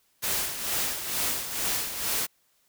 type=noise with tremolo; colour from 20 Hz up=white; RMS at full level=-27 dBFS; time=0.22-2.27 s; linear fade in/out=20 ms; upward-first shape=sine; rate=2.2 Hz; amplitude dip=60%; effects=white hiss -68 dBFS RMS until 2.68 s